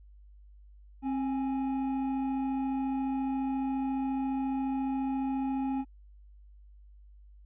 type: tone pair together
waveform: triangle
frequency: 265.4 / 830.6 Hz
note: C4 / G#5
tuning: +25 / 0 cents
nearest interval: octave + minor sixth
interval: 1975 cents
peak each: -27 / -36 dBFS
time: 1.02-5.85 s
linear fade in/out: 50 ms
effects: added 50 Hz sine -51 dBFS peak until 7.45 s + resampled to 8000 Hz